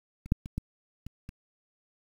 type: clicks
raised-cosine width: 5 ms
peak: -30 / -10 / -27 / -18 / -28 / -29 dBFS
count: 6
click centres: 0.26 / 0.321 / 0.459 / 0.58 / 1.066 / 1.291 s
effects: 8-bit